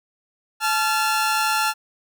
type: tone pair together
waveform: sawtooth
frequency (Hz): 866.1 / 1376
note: A5 / F6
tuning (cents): -28 / -26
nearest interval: minor sixth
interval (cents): 802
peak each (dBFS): -18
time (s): 0.6-1.74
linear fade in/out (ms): 50
effects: none